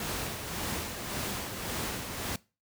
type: noise with tremolo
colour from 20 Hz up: pink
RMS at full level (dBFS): -33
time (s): 0-2.36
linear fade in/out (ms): 2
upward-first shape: sine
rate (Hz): 1.8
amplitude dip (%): 45
effects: noise-tail reverb RT60 0.3 s tail -21 dB re dry + high-pass 60 Hz 12 dB/octave